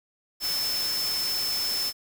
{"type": "tone in noise", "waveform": "sine", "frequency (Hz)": 5274, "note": "E8", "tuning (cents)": 0, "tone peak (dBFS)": -26, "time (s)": [0.4, 1.93], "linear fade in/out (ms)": 50, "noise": "white", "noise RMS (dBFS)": -33, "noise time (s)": [0.4, 1.93], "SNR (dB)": 4, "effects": []}